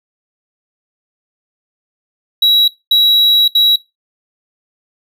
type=tone bursts at uneven times; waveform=triangle; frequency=3881 Hz; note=B7; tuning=31 cents flat; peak=-5 dBFS; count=3; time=2.42-2.68 / 2.91-3.48 / 3.55-3.76 s; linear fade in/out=5 ms; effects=noise-tail reverb RT60 0.2 s tail -18 dB re dry